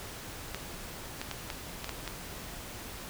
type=clicks; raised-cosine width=0.2 ms; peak=-18 dBFS; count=7; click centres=0.546 / 1.215 / 1.313 / 1.502 / 1.844 / 1.893 / 2.077 s; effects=pink hiss -43 dBFS RMS until 3.09 s